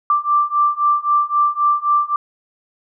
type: beating tone pair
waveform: sine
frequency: 1174.7 / 1178.5 Hz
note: D6 / D6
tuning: 0 / +6 cents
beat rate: 3.8 Hz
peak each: -17 / -16 dBFS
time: 0.1-2.16 s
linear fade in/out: 2 ms
effects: none